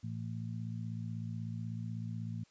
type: harmonic tone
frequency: 56.2 Hz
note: A1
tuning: 37 cents sharp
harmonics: 2 / 3 / 4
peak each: -39 / -43 / -45 dBFS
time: 0.03-2.44 s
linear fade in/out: 10 ms
effects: white hiss -68 dBFS RMS until 2.5 s + resampled to 16000 Hz